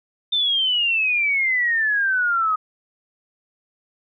sine exponential sweep, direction down, 3600 to 1249 Hz, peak -17 dBFS, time 0.32-2.56 s, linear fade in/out 10 ms, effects none

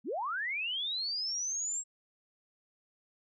sine linear sweep, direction up, 174.61 to 7650 Hz, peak -32 dBFS, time 0.04-1.84 s, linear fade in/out 50 ms, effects none

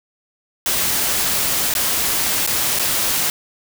white noise with dropouts, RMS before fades -19 dBFS, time 0.66-3.3 s, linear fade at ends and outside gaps 1 ms, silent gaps 1.739-1.751 / 2.465-2.474 / 2.789-2.795 s, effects none

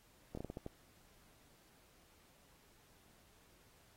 slowing click train, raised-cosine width 2 ms, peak -30 dBFS, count 7, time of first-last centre 0.35-0.664 s, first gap 24 ms, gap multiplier 1.31, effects pink hiss -68 dBFS RMS until 3.96 s + AAC 48 kbps

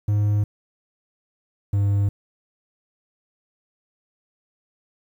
triangle tone pair in turn, 103.83 / 100.58 Hz, G#2 / G2, 0 / +45 cents, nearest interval minor second, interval 55 cents, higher first, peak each -15 dBFS, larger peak neither, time 0.08-0.44 / 1.73-2.09 s, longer neither, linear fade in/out 5 ms, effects 9-bit

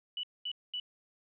sine tone bursts, 2960 Hz, F#7, in tune, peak -34 dBFS, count 3, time 0.17-0.799 s, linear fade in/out 2 ms, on 63 ms, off 220 ms, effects none

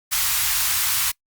white band-stop noise, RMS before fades -21 dBFS, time 0.11-1.12 s, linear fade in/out 20 ms, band 110 to 940 Hz, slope 24 dB/octave, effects noise-tail reverb RT60 0.1 s tail -24 dB re dry + Opus 48 kbps

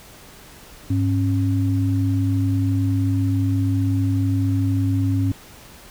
sine tone pair together, 101.3 / 272.8 Hz, G#2 / C#4, -43 / -28 cents, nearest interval octave + perfect fourth, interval 1715 cents, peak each -18 / -22 dBFS, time 0.9-5.32 s, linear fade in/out 5 ms, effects pink hiss -44 dBFS RMS until 5.9 s

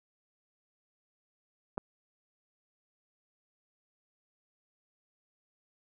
clicks, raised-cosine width 1 ms, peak -30 / -19 dBFS, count 2, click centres 1.774 / 1.779 s, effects none

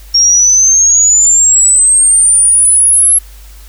sine exponential sweep, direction up, 5540 to 11190 Hz, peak -4 dBFS, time 0.14-3.19 s, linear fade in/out 10 ms, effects added 50 Hz sine -31 dBFS peak until 3.68 s + white hiss -41 dBFS RMS until 3.68 s

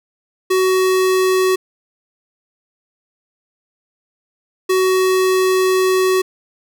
square tone pair in turn, 374.1 / 374.1 Hz, F#4 / F#4, +19 / +19 cents, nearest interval unison, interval 0 cents, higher neither, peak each -13 dBFS, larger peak neither, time 0.5-1.56 / 4.69-6.22 s, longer second, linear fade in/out 10 ms, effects none

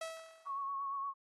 sawtooth tone with exponential decay, 650 Hz, E5, 24 cents flat, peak -34 dBFS, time 0.01-0.7 s, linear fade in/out 5 ms, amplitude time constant 150 ms
sine tone with vibrato, 1106 Hz, C#6, 4 cents flat, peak -36 dBFS, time 0.45-1.14 s, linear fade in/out 50 ms, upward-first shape sine, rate 8.6 Hz, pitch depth 30 cents each way
effects AAC 32 kbps

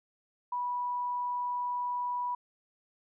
sine tone, 980 Hz, B5, 14 cents flat, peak -30 dBFS, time 0.52-2.35 s, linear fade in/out 5 ms, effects none

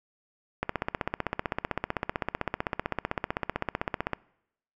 click train, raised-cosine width 0.5 ms, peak -12 dBFS, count 56, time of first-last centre 0.63-4.133 s, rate 15.7 Hz, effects noise-tail reverb RT60 0.8 s tail -24 dB re dry

